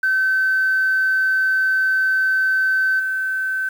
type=tone with level steps; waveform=sine; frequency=1535 Hz; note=G6; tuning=37 cents flat; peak=-14 / -19 dBFS; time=0.03-3.69 s; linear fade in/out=5 ms; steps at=2.99 s; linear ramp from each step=10 ms; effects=tanh soft clip ceiling -10 dBFS + 7-bit